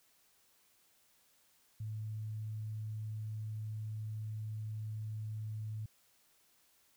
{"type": "tone", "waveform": "sine", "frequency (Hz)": 108.3, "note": "A2", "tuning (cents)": -27, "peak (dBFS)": -38, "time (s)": [1.8, 5.86], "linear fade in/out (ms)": 5, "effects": ["white hiss -70 dBFS RMS until 6.96 s"]}